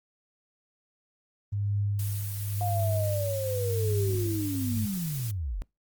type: tone with tremolo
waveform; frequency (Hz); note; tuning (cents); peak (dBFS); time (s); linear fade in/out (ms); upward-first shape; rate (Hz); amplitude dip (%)
sine; 101.7; G#2; -36; -24; 1.52-4.86; 10; triangle; 0.92; 65
type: noise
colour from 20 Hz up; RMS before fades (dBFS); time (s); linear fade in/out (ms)
blue; -39; 1.99-5.31; 2
type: linear sweep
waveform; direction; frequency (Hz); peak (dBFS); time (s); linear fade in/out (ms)
sine; down; 719 to 34.65; -29; 2.61-5.62; 0
effects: noise-tail reverb RT60 0.2 s tail -25 dB re dry + Opus 24 kbps